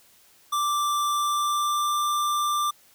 square tone with pitch glide, 1175 to 1183.9 Hz, D6 to D6, +1 to +14 cents, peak -23 dBFS, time 0.52-2.71 s, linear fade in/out 10 ms, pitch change +13 cents, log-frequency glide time 1.1-1.97 s, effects white hiss -57 dBFS RMS until 2.94 s

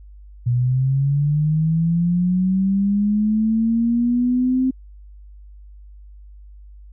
sine linear sweep, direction up, 119.3 to 261.7 Hz, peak -15 dBFS, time 0.46-4.71 s, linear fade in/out 10 ms, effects added 50 Hz sine -39 dBFS peak until 6.92 s

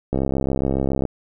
click train, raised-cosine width 2 ms, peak -8 dBFS, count 63, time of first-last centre 0.13-1.053 s, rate 67.2 Hz, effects none

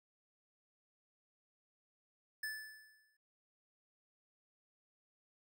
square tone with exponential decay, 1742 Hz, A6, 18 cents flat, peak -38 dBFS, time 2.43-3.17 s, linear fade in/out 5 ms, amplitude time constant 160 ms, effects none

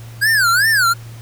square tone with vibrato, 1568 Hz, G6, in tune, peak -12 dBFS, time 0.21-0.94 s, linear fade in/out 20 ms, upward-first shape sine, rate 2.6 Hz, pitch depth 250 cents each way, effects added 115 Hz sine -32 dBFS peak until 1.21 s + pink hiss -43 dBFS RMS until 1.21 s

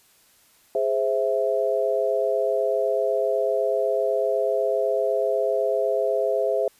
sine chord, Ab augmented, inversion none, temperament equal, 415.3 / 523.3 / 659.3 Hz, Ab4 / C5 / E5, 0 / 0 / 0 cents, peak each -25 / -24 / -24 dBFS, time 0.75-6.68 s, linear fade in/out 2 ms, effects white hiss -58 dBFS RMS until 6.79 s + resampled to 32000 Hz

